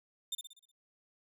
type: tone with echo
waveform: sawtooth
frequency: 3600 Hz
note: A7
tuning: 39 cents sharp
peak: -31 dBFS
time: 0.32-0.35 s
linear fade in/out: 5 ms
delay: 61 ms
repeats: 6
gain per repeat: -6 dB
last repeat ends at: 0.716 s
effects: none